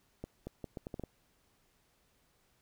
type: accelerating click train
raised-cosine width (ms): 2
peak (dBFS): -27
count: 8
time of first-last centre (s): 0.24-1.037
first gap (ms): 230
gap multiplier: 0.75
effects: pink hiss -72 dBFS RMS until 2.61 s